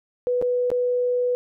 sine tone with dropouts, 493.3 Hz, B4, 2 cents flat, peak -19 dBFS, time 0.27-1.35 s, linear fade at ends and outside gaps 0 ms, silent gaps 0.415-0.424 / 0.703-0.716 s, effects none

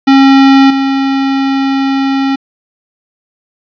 square tone with level steps, 271.2 Hz, C#4, 38 cents flat, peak -3 / -10 dBFS, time 0.07-2.36 s, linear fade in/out 10 ms, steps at 0.7 s, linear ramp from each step 5 ms, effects resampled to 11025 Hz + 7-bit

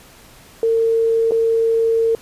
sine tone with dropouts, 454.3 Hz, A#4, 45 cents flat, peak -13 dBFS, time 0.63-2.15 s, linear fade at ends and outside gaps 1 ms, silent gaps 1.31-1.319 s, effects pink hiss -45 dBFS RMS until 2.21 s + resampled to 32000 Hz

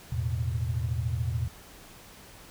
sine chord, E suspended fourth, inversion none, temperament just, 82.41 / 109.88 / 123.61 Hz, E2 / A2 / B2, 0 / -2 / +2 cents, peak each -31 dBFS, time 0.12-1.48 s, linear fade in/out 5 ms, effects pink hiss -50 dBFS RMS until 2.5 s

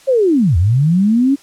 sine linear two-way sweep, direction down then up, 554.4 to 78.1 to 285.2 Hz, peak -9 dBFS, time 0.07-1.36 s, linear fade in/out 20 ms, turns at 0.57 s, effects white hiss -45 dBFS RMS until 1.42 s + low-pass 9000 Hz 12 dB/octave

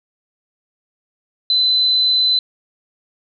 sine tone, 4028 Hz, B7, 33 cents sharp, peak -12 dBFS, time 1.5-2.39 s, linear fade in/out 2 ms, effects none

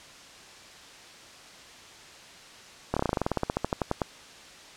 slowing click train, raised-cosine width 1 ms, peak -11 dBFS, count 20, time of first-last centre 2.94-4.018 s, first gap 26 ms, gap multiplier 1.08, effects white hiss -48 dBFS RMS until 4.76 s + low-pass 6000 Hz 12 dB/octave

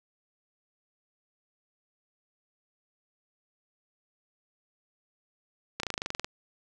slowing click train, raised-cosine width 0.2 ms, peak -14 dBFS, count 12, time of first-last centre 5.8-6.245 s, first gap 33 ms, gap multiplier 1.04, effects none

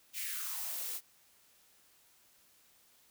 blue noise with high-pass filter sweep, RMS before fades -39 dBFS, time 0.13-1.01 s, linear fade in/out 50 ms, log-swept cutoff 2600 to 330 Hz, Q 3.4, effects white hiss -66 dBFS RMS until 3.1 s

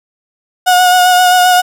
35% pulse tone with vibrato, 726 Hz, F#5, 33 cents flat, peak -4 dBFS, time 0.66-1.62 s, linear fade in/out 20 ms, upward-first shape sine, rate 7.6 Hz, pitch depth 21 cents each way, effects none

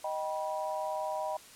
sine chord, Eb augmented, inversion none, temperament just, 622.3 / 777.8 / 972.3 Hz, Eb5 / G5 / B5, 0 / -14 / -27 cents, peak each -35 / -37 / -37 dBFS, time 0.04-1.37 s, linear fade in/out 5 ms, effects white hiss -53 dBFS RMS until 1.55 s + low-pass 11000 Hz 12 dB/octave

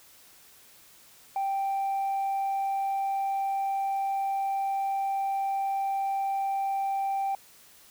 sine tone, 784 Hz, G5, in tune, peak -24 dBFS, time 1.36-7.35 s, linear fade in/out 2 ms, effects tanh soft clip ceiling -24 dBFS + white hiss -55 dBFS RMS until 7.9 s

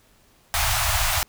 pink band-stop noise, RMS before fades -22 dBFS, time 0.54-1.23 s, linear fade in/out 0 ms, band 120 to 630 Hz, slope 96 dB/octave, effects pink hiss -58 dBFS RMS until 1.28 s

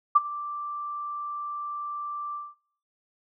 sine tone with ADSR envelope, 1174.7 Hz, D6, in tune, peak -11 dBFS, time 0.15-2.55 s, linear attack 12 ms, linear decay 26 ms, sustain -20 dB, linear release 210 ms, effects noise-tail reverb RT60 0.6 s tail -21 dB re dry

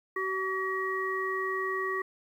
harmonic tone, 380 Hz, F#4, 46 cents sharp, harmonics 1 / 3 / 5, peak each -33 / -33 / -33 dBFS, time 0.16-2.02 s, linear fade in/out 5 ms, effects 10-bit

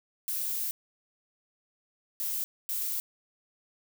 violet noise bursts at uneven times, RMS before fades -32 dBFS, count 3, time 0.28-0.71 / 2.2-2.44 / 2.69-3 s, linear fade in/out 0 ms, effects none

